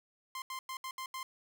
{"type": "tone bursts at uneven times", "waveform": "sawtooth", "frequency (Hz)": 1046.5, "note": "C6", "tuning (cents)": 0, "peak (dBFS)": -35, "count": 6, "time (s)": [[0.35, 0.42], [0.5, 0.59], [0.69, 0.77], [0.84, 0.91], [0.98, 1.06], [1.14, 1.23]], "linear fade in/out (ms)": 2, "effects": []}